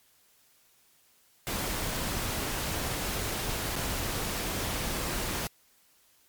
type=noise with dropouts; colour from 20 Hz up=pink; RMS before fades=-32 dBFS; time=1.47-5.47 s; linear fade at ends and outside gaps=0 ms; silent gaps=3.757-3.762 s; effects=white hiss -64 dBFS RMS until 6.28 s + MP3 96 kbps